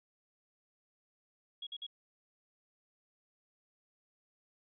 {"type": "tone bursts", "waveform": "sine", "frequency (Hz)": 3322, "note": "G#7", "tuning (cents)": 0, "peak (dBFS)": -40, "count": 3, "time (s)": [1.62, 1.866], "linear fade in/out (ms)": 5, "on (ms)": 48, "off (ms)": 51, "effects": []}